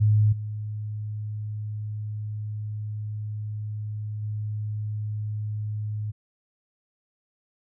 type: tone with level steps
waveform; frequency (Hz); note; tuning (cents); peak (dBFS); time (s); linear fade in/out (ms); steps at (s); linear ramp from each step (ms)
sine; 106.1; G#2; +38; -16 / -29 / -27; 0-6.12; 20; 0.32 / 4.22; 10
effects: none